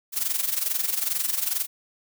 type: noise with amplitude modulation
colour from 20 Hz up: blue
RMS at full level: -23 dBFS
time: 0.12-1.67 s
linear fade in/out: 50 ms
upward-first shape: sine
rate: 22.3 Hz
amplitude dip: 75%
effects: none